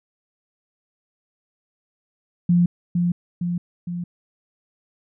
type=tone with echo; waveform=sine; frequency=174.61 Hz; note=F3; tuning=in tune; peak=-13 dBFS; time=2.49-2.66 s; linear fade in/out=5 ms; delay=460 ms; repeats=3; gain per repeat=-4 dB; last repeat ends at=4.04 s; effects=none